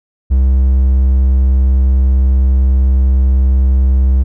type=tone; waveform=triangle; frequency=65.41 Hz; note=C2; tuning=in tune; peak=-5 dBFS; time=0.3-4.24 s; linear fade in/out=20 ms; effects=none